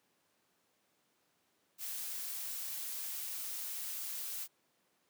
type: noise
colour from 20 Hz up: blue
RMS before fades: -41 dBFS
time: 1.78-4.48 s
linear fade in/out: 50 ms
effects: pink hiss -75 dBFS RMS until 5.09 s + high-pass 200 Hz 12 dB/octave